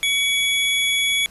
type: tone pair together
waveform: square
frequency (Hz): 2259 / 3385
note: C#7 / G#7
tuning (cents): +32 / +32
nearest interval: perfect fifth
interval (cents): 700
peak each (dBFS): -21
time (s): 0.03-1.26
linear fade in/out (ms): 0
effects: pink hiss -47 dBFS RMS until 1.3 s + resampled to 32000 Hz